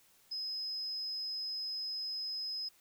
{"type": "tone", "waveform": "sine", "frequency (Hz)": 5080, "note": "D#8", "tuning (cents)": 35, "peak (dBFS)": -36, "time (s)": [0.31, 2.69], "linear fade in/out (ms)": 10, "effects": ["white hiss -66 dBFS RMS until 2.8 s"]}